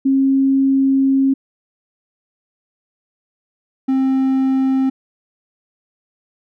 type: tone pair in turn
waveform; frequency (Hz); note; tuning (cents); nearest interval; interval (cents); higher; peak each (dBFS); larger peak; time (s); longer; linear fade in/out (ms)
sine / triangle; 269.9 / 265; C#4 / C4; -46 / +22; unison; 32; first; -11; neither; 0.05-1.34 / 3.88-4.9; first; 10
effects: none